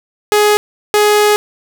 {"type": "tone pair in turn", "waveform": "sawtooth", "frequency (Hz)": [418.3, 418.3], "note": ["G#4", "G#4"], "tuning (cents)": [12, 12], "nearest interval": "unison", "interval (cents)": 0, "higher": "neither", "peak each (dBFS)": [-4, -4], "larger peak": "neither", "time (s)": [[0.32, 0.57], [0.94, 1.36]], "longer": "second", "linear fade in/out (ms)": 0, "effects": []}